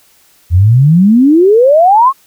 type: exponential sweep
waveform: sine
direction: up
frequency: 81.8 to 1122 Hz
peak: -3 dBFS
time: 0.5-2.13 s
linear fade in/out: 50 ms
effects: white hiss -48 dBFS RMS until 2.26 s